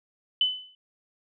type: tone with exponential decay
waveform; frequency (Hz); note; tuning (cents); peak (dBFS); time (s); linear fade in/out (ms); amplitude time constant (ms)
sine; 3015; F#7; +32; -17; 0.41-0.75; 2; 73
effects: none